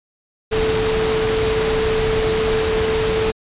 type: tone in noise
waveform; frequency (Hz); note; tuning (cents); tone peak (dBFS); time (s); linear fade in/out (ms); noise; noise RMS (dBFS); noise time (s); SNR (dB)
sine; 440; A4; 0; -17; 0.51-3.32; 20; pink; -22; 0.51-3.32; +2
effects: resampled to 8000 Hz